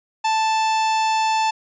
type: tone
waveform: 45% pulse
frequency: 880 Hz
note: A5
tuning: in tune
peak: -17 dBFS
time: 0.24-1.51 s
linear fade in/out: 10 ms
effects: resampled to 16000 Hz